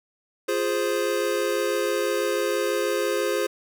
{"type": "chord", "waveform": "square", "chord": "F minor", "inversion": "none", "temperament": "equal", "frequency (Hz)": [349.2, 415.3, 523.3], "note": ["F4", "Ab4", "C5"], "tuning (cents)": [0, 0, 0], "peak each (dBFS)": [-29, -27, -27], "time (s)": [0.48, 3.47], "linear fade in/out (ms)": 10, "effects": []}